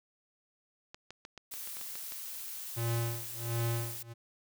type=clicks; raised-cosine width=0.2 ms; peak=-28 dBFS; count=10; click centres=0.945 / 1.106 / 1.251 / 1.377 / 1.539 / 1.674 / 1.769 / 1.813 / 1.955 / 2.122 s
type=noise; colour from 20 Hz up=blue; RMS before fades=-42 dBFS; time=1.51-4.03 s; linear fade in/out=10 ms
type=tone with tremolo; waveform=square; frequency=116.54 Hz; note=A#2; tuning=in tune; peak=-30 dBFS; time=2.76-4.14 s; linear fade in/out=20 ms; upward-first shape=sine; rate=1.4 Hz; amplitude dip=95%
effects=none